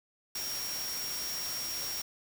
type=tone in noise; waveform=sine; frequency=5588 Hz; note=F8; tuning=in tune; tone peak=-36 dBFS; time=0.35-2.02 s; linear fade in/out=5 ms; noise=white; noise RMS=-39 dBFS; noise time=0.35-2.02 s; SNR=0 dB; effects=none